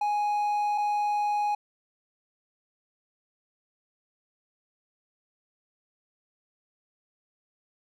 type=tone pair in turn; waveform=triangle; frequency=830.6 / 830.6 Hz; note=G#5 / G#5; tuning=0 / 0 cents; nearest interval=unison; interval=0 cents; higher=neither; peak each=-22 / -22 dBFS; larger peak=neither; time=0.01-0.78 / 0.78-1.55 s; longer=neither; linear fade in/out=5 ms; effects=none